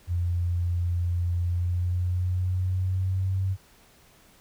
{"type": "tone with pitch glide", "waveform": "sine", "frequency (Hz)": [87.31, 95.21], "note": ["F2", "G2"], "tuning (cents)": [0, -50], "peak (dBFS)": -23, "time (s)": [0.07, 3.57], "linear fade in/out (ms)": 50, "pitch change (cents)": 150, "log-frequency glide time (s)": [1.42, 3.42], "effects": ["pink hiss -57 dBFS RMS until 4.4 s"]}